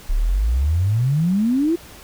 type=exponential sweep; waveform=sine; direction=up; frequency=32.7 to 349.2 Hz; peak=-15 dBFS; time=0.09-1.76 s; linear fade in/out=10 ms; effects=pink hiss -42 dBFS RMS until 2.03 s